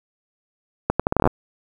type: accelerating click train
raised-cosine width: 1 ms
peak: -3 dBFS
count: 11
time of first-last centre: 0.9-1.274 s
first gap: 96 ms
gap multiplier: 0.76
effects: 7-bit